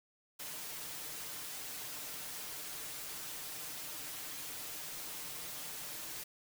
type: noise with comb filter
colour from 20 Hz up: white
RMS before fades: -44 dBFS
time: 0.39-6.24 s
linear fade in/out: 10 ms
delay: 6.6 ms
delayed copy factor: +0.6
effects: none